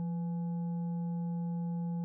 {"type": "tone with frequency modulation", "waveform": "sine", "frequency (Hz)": 172.4, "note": "F3", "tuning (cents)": -22, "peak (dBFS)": -32, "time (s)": [0, 2.04], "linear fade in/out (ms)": 0, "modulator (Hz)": 669, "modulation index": 0.22, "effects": []}